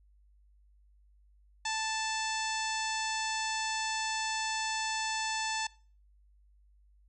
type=harmonic tone; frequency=880 Hz; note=A5; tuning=in tune; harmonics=1 / 2 / 3 / 4 / 5 / 6 / 7 / 8 / 9; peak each=-35 / -38 / -40 / -41 / -42 / -43 / -43 / -44 / -45 dBFS; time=1.65-5.67 s; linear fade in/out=5 ms; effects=noise-tail reverb RT60 0.4 s tail -22 dB re dry + added 50 Hz sine -60 dBFS peak until 7.08 s